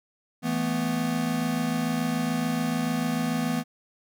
square chord, E suspended fourth, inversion none, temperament equal, 164.81 / 220 / 246.9 Hz, E3 / A3 / B3, 0 / 0 / 0 cents, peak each -31 / -31 / -28 dBFS, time 0.42-3.64 s, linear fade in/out 50 ms, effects none

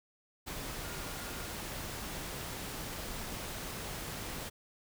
sine tone in noise, 1417 Hz, F6, 25 cents sharp, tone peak -52 dBFS, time 0.83-1.52 s, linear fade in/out 20 ms, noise pink, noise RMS -41 dBFS, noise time 0.46-4.5 s, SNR -14 dB, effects none

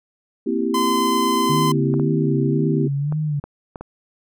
sine chord, C dominant seventh, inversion third, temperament equal, 233.1 / 261.6 / 329.6 / 392 Hz, Bb3 / C4 / E4 / G4, 0 / 0 / 0 / 0 cents, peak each -24 dBFS, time 0.46-2.88 s, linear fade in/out 10 ms
45% pulse tone, 1026 Hz, C6, 34 cents flat, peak -19 dBFS, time 0.74-1.72 s, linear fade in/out 5 ms
sine tone with vibrato, 146.83 Hz, D3, in tune, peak -19 dBFS, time 1.49-3.4 s, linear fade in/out 10 ms, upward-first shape sine, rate 1.9 Hz, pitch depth 87 cents each way
clicks, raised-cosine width 1 ms, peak -19 dBFS, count 6, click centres 1.94 / 1.997 / 3.124 / 3.44 / 3.758 / 3.81 s
effects none

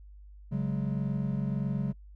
triangle chord, C# suspended fourth, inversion none, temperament equal with one note detuned, 138.59 / 186.07 / 207.7 Hz, C#3 / F#3 / G#3, 0 / +10 / 0 cents, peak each -29 / -31 / -32 dBFS, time 0.51-1.93 s, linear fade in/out 20 ms, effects noise-tail reverb RT60 0.1 s tail -26 dB re dry + added 50 Hz sine -47 dBFS peak until 2.15 s

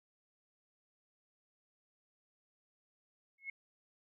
sine tone with exponential growth, 2178 Hz, C#7, 31 cents flat, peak -36 dBFS, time 3.38-3.5 s, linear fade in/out 5 ms, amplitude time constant 26 ms, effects none

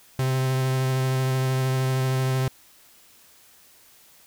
45% pulse tone with vibrato, 130.81 Hz, C3, in tune, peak -21 dBFS, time 0.19-2.48 s, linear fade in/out 2 ms, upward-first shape sine, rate 13 Hz, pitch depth 12 cents each way, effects white hiss -54 dBFS RMS until 4.26 s

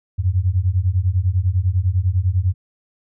sine beating tone pair, 87.31 / 97.31 Hz, F2 / G2, 0 / -12 cents, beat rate 10 Hz, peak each -18 dBFS, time 0.18-2.54 s, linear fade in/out 20 ms, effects none

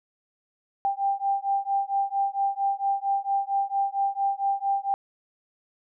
sine beating tone pair, 789 / 793.4 Hz, G5 / G5, +11 / +21 cents, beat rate 4.4 Hz, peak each -26 / -26 dBFS, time 0.85-4.94 s, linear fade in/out 0 ms, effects none

